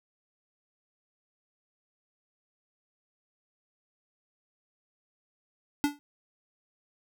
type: tone with exponential decay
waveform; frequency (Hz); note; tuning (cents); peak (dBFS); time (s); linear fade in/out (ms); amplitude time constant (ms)
square; 290; D4; -22; -20; 5.84-5.99; 0; 31
effects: none